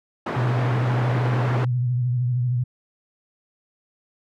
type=band-pass noise; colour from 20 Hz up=pink; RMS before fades=-28 dBFS; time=0.26-1.65 s; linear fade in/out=5 ms; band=220 to 1500 Hz; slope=12 dB/octave
type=tone with vibrato; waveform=sine; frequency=123.47 Hz; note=B2; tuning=in tune; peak=-19 dBFS; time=0.36-2.64 s; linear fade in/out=10 ms; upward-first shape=sine; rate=13 Hz; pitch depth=54 cents each way
effects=none